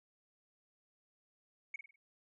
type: tone with echo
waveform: sine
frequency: 2217 Hz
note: C#7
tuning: in tune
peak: -36 dBFS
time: 1.74-1.76 s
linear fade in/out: 5 ms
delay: 50 ms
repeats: 4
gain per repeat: -8 dB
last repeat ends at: 1.96 s
effects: tanh soft clip ceiling -35 dBFS